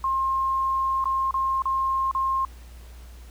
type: tone with dropouts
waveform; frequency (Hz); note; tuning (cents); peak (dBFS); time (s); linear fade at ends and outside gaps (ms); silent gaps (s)
sine; 1065; C6; +30; -21; 0.04-2.45; 2; 1.042-1.055 / 1.31-1.341 / 1.621-1.655 / 2.113-2.149
effects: added 60 Hz sine -41 dBFS peak until 3.3 s + pink hiss -53 dBFS RMS until 3.3 s